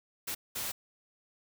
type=noise bursts at uneven times; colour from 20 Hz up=white; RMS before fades=-36 dBFS; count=2; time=0.27-0.35 / 0.55-0.72 s; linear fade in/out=10 ms; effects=none